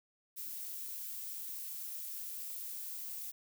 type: noise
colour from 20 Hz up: violet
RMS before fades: -43 dBFS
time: 0.36-3.32 s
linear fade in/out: 20 ms
effects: none